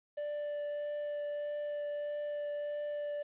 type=tone with vibrato; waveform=triangle; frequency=587.3 Hz; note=D5; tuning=in tune; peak=-33 dBFS; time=0.17-3.23 s; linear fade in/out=10 ms; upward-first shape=triangle; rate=1.6 Hz; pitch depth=8 cents each way; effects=resampled to 8000 Hz + 11-bit